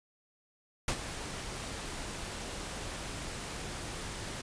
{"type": "noise with ADSR envelope", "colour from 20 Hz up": "pink", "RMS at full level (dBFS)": -30, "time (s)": [0.88, 4.42], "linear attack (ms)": 3, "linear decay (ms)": 71, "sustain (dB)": -10, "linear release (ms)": 13, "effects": ["resampled to 22050 Hz"]}